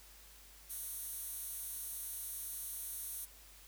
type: tone with high-pass filter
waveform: 15% pulse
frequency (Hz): 370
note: F#4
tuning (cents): 0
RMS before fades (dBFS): -44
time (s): 0.69-3.26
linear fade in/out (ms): 20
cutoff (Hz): 11000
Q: 1.5
effects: added 50 Hz sine -61 dBFS peak until 3.67 s + white hiss -59 dBFS RMS until 3.67 s